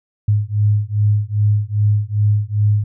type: beating tone pair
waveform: sine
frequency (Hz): 103.3 / 105.8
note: G#2 / G#2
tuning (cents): -9 / +33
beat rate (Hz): 2.5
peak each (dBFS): -16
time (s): 0.28-2.84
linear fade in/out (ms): 5
effects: none